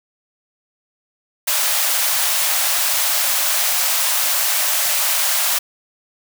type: high-pass noise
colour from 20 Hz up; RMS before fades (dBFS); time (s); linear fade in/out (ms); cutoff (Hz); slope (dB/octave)
white; -18; 1.47-5.59; 10; 550; 96
effects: none